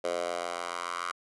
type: tone with high-pass filter sweep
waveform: 10% pulse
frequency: 87 Hz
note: F2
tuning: 6 cents flat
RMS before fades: -34 dBFS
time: 0.04-1.12 s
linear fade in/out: 5 ms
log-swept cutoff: 540 to 1200 Hz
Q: 3.3
effects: resampled to 24000 Hz